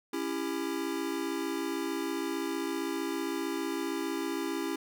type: chord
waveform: square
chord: C# diminished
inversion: none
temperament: just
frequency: 277.2 / 332.6 / 399.1 Hz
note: C#4 / E4 / G4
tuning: 0 / +16 / +31 cents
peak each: -37 / -35 / -38 dBFS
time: 0.13-4.76 s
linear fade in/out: 5 ms
effects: none